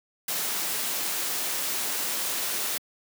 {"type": "noise", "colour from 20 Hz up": "white", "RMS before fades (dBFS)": -29, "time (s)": [0.28, 2.78], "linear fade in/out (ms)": 5, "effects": ["high-pass 200 Hz 12 dB/octave"]}